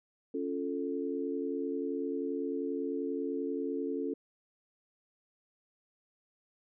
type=chord; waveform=sine; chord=Db augmented; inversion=none; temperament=equal with one note detuned; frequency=277.2 / 347.4 / 440 Hz; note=Db4 / F4 / A4; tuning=0 / -9 / 0 cents; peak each=-35 / -38 / -36 dBFS; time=0.34-4.14 s; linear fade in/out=5 ms; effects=none